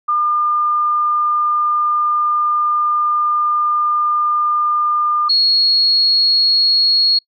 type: tone pair in turn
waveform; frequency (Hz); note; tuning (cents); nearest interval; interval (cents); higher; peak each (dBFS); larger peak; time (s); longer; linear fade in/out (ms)
sine; 1205 / 4317; D6 / C#8; +44 / -47; octave + minor seventh; 2209; second; -13 / -10; second; 0.08-5.29 / 5.29-7.19; first; 10
effects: noise-tail reverb RT60 0.1 s tail -25 dB re dry